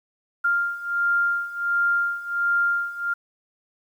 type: beating tone pair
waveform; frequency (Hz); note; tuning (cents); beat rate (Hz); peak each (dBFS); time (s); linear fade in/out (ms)
sine; 1396.9 / 1398.3; F6 / F6; 0 / +2; 1.4; -25 / -22; 0.44-3.14; 10
effects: 9-bit